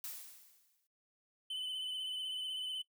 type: noise with exponential decay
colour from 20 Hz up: blue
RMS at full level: -42 dBFS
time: 0.04-0.87 s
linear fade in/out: 1 ms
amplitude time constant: 180 ms
type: tone with vibrato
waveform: triangle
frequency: 3028 Hz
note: F#7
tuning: 39 cents sharp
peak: -36 dBFS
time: 1.5-2.82 s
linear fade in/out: 5 ms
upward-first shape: triangle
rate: 16 Hz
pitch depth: 37 cents each way
effects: noise-tail reverb RT60 0.1 s tail -17 dB re dry